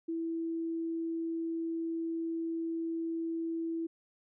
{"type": "tone", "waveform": "sine", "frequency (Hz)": 329.6, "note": "E4", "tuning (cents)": 0, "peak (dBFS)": -32, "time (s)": [0.08, 3.87], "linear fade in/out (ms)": 10, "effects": []}